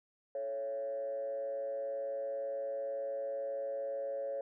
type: tone with frequency modulation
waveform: sine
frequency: 554.4 Hz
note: C#5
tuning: in tune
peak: -34 dBFS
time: 0.35-4.41 s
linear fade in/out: 2 ms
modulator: 118 Hz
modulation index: 0.52
effects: tanh soft clip ceiling -30 dBFS